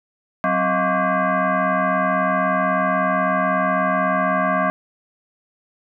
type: tone with frequency modulation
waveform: sine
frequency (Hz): 261.6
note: C4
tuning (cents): 0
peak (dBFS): -16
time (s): 0.44-4.7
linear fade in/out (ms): 0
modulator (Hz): 447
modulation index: 3
effects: none